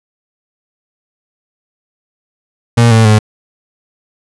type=tone with pitch steps; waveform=35% pulse; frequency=117.5 / 112.32 / 107.38 Hz; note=A#2 / A2 / A2; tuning=+14 / +36 / -42 cents; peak=-3 dBFS; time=2.77-3.19 s; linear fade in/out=10 ms; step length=140 ms; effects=resampled to 24000 Hz